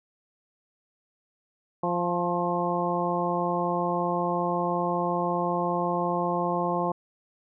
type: harmonic tone with a mistuned harmonic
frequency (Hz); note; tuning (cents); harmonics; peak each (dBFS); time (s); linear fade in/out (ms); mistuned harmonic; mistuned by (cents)
174.61; F3; 0; 1 / 2 / 3 / 4 / 5 / 6; -31 / -31 / -31 / -31 / -31 / -31; 1.83-6.92; 5; 6; +28
effects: none